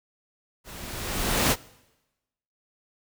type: noise with level ramp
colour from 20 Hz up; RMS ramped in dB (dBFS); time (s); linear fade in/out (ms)
pink; -43 to -19; 0.64-1.56; 50
effects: noise-tail reverb RT60 1.0 s tail -22 dB re dry